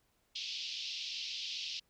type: band-pass noise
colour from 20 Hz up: pink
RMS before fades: -41 dBFS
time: 0.35-1.8 s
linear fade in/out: 10 ms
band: 2700 to 5400 Hz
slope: 48 dB/octave
effects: pink hiss -75 dBFS RMS until 1.89 s